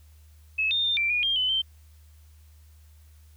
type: tone with pitch steps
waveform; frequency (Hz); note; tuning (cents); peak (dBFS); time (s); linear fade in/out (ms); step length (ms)
sine; 2586 / 3640 / 3608 / 2351 / 2444 / 3202 / 3021 / 3118; E7 / A#7 / A7 / D7 / D#7 / G7 / F#7 / G7; -34 / -42 / +43 / +1 / -32 / +36 / +35 / -10; -22; 0.58-1.62; 10; 130
effects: added 76 Hz sine -50 dBFS peak until 3.36 s + white hiss -64 dBFS RMS until 3.36 s